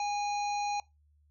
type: harmonic tone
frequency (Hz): 821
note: G#5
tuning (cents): -20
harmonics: 1 / 3 / 5 / 7 / 8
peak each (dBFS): -30 / -40 / -44 / -47 / -48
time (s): 0-0.8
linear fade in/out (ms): 2
effects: noise-tail reverb RT60 0.2 s tail -22 dB re dry + added 74 Hz sine -63 dBFS peak until 1.3 s